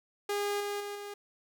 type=tone with level steps; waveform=sawtooth; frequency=408.1 Hz; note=G#4; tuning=30 cents flat; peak=-26 / -29 / -33 / -36 dBFS; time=0.29-1.14 s; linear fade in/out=5 ms; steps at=0.6 / 0.8 / 0.95 s; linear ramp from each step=5 ms; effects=none